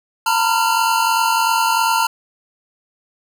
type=tone cluster; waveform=square; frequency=906 / 949 / 996 / 1383 Hz; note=A#5 / A#5 / B5 / F6; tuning=-50 / +31 / +14 / -17 cents; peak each=-18 / -25 / -22 / -21 dBFS; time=0.26-2.07 s; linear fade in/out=5 ms; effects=none